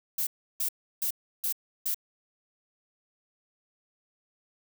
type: noise bursts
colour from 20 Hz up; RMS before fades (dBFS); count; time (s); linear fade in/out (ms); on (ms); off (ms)
violet; -29; 5; 0.18-1.945; 5; 89; 330
effects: none